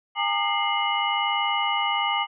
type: tone cluster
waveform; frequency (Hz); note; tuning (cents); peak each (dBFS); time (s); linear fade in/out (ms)
sine; 810 / 911 / 1212 / 2106 / 2933; G#5 / A#5 / D#6 / C7 / F#7; -43 / -40 / -46 / +11 / -16; -28; 0.15-2.27; 50
effects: none